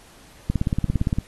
click train, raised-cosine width 5 ms, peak -8 dBFS, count 13, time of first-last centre 0.5-1.186 s, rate 17.5 Hz, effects pink hiss -50 dBFS RMS until 1.27 s + AAC 32 kbps

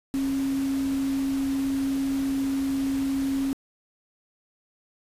sine tone in noise, 271.7 Hz, C#4, 35 cents flat, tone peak -23 dBFS, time 0.14-3.53 s, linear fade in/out 0 ms, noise pink, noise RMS -40 dBFS, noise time 0.14-3.53 s, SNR +14 dB, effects resampled to 32000 Hz

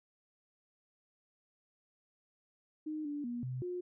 sine tone with pitch steps, 307.9 / 291.4 / 240.4 / 127.4 / 358.3 Hz, D#4 / D4 / B3 / C3 / F4, -18 / -13 / -46 / -46 / +44 cents, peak -36 dBFS, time 2.86-3.81 s, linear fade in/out 10 ms, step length 190 ms, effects none

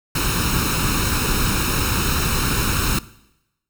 pink noise with comb filter, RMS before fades -20 dBFS, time 0.15-2.99 s, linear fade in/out 5 ms, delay 0.75 ms, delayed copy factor +0.7, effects noise-tail reverb RT60 0.9 s tail -19 dB re dry

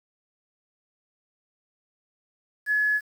sine tone with quantisation, 1700 Hz, G#6, 40 cents sharp, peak -20 dBFS, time 2.66-3.01 s, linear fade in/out 50 ms, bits 8, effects none

